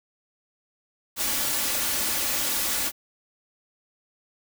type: noise with comb filter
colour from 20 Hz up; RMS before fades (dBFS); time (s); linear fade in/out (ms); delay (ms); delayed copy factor
white; -26; 1.16-2.92; 50; 3.5; +0.5
effects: none